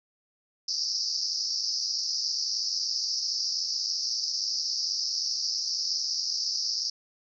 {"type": "band-pass noise", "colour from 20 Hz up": "white", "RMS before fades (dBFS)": -30, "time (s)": [0.68, 6.9], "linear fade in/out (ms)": 5, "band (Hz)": [4700, 5600], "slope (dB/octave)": 96, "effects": []}